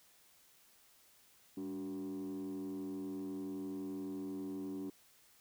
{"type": "tone with frequency modulation", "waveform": "sine", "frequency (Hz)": 288.3, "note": "D4", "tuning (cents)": -32, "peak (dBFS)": -37, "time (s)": [1.57, 4.9], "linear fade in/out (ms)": 5, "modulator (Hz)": 88.1, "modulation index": 0.86, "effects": ["tanh soft clip ceiling -38 dBFS", "white hiss -66 dBFS RMS until 5.4 s"]}